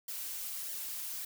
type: noise with flanger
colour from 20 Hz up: blue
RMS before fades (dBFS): -40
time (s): 0.08-1.25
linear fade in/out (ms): 5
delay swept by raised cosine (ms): 0.77 to 6.57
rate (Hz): 1.6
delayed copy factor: -1
effects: none